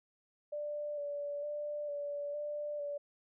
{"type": "tone with vibrato", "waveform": "sine", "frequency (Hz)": 584, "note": "D5", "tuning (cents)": -10, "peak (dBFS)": -36, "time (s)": [0.52, 2.98], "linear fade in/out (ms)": 10, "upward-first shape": "square", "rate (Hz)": 1.1, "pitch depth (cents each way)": 20, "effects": []}